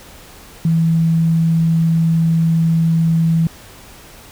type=tone; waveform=sine; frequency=163.9 Hz; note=E3; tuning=10 cents flat; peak=-11 dBFS; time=0.65-3.47 s; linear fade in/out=2 ms; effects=pink hiss -40 dBFS RMS until 4.31 s